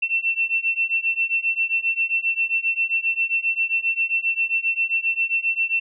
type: beating tone pair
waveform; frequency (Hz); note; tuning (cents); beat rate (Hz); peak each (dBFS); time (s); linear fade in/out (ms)
sine; 2691 / 2698.5; E7 / E7; +35 / +40; 7.5; -23 / -22; 0.02-5.8; 10
effects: none